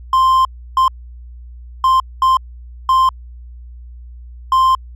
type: tone bursts at uneven times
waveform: triangle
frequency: 1046.5 Hz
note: C6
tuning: in tune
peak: -7 dBFS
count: 6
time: 0.13-0.45 / 0.77-0.88 / 1.84-2 / 2.22-2.37 / 2.89-3.09 / 4.52-4.75 s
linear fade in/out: 2 ms
effects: added 60 Hz sine -32 dBFS peak until 4.95 s